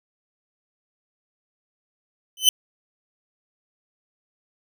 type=tone with exponential growth; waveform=sawtooth; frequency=3039 Hz; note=F#7; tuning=46 cents sharp; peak=-5 dBFS; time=2.37-2.49 s; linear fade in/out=2 ms; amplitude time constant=26 ms; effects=none